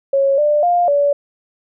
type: tone with pitch steps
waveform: sine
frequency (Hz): 549 / 594 / 703 / 573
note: C#5 / D5 / F5 / D5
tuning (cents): -17 / +20 / +11 / -43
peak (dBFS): -11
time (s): 0.13-1.13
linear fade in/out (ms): 5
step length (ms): 250
effects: none